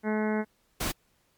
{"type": "harmonic tone", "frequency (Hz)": 214.6, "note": "A3", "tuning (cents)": -43, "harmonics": [1, 2, 3, 4, 5, 6, 7, 8, 9, 10], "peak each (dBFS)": [-27, -31, -36, -37, -43, -48, -39, -43, -43, -43], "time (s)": [0.03, 0.45], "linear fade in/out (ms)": 50}
{"type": "noise", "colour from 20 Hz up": "pink", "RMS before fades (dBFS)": -30, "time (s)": [0.8, 0.92], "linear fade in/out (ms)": 10}
{"effects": ["pink hiss -69 dBFS RMS until 1.37 s", "MP3 96 kbps"]}